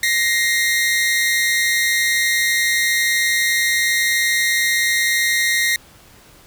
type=tone pair together; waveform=sawtooth; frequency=1880.9 / 2093 Hz; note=A#6 / C7; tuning=+15 / 0 cents; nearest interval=major second; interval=185 cents; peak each=-14 / -16 dBFS; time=0.03-5.76 s; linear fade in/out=2 ms; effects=pink hiss -47 dBFS RMS until 6.46 s